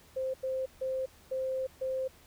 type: tone bursts at uneven times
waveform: sine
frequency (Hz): 523.3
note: C5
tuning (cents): 0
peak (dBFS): -30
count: 5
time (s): 0.16-0.34 / 0.43-0.66 / 0.81-1.06 / 1.31-1.67 / 1.81-2.08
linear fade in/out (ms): 10
effects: added 76 Hz sine -64 dBFS peak until 2.26 s + pink hiss -59 dBFS RMS until 2.26 s